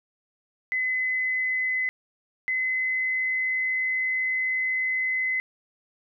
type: tone pair in turn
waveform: sine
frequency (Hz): 2027 / 2037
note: B6 / C7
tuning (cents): +45 / -47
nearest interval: unison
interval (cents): 8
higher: second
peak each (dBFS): -23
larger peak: neither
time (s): 0.72-1.89 / 2.48-5.4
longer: second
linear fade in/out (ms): 0
effects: none